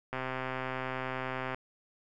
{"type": "click train", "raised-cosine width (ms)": 0.5, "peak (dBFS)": -20, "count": 185, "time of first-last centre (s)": [0.13, 1.545], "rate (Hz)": 130, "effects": []}